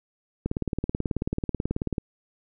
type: click train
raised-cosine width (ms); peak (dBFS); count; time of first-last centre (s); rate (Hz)
3; -13; 29; 0.46-1.982; 18.4
effects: none